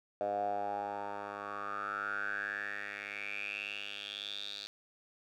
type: tone with band-pass filter sweep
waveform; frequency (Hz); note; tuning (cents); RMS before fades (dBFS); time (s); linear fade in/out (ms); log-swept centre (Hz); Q
10% pulse; 101.8; G#2; -34; -39; 0.21-4.67; 0; 650 to 4100; 8.8
effects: none